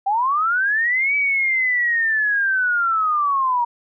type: linear two-way sweep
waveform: sine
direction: up then down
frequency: 763 to 2299 to 940 Hz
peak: -16 dBFS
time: 0.06-3.65 s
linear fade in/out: 10 ms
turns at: 1.15 s
effects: none